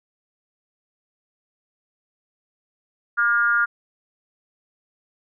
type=tone with frequency modulation; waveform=sine; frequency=1417 Hz; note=F6; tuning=25 cents sharp; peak=-16 dBFS; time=3.17-3.66 s; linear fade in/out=20 ms; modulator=221 Hz; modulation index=0.71; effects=none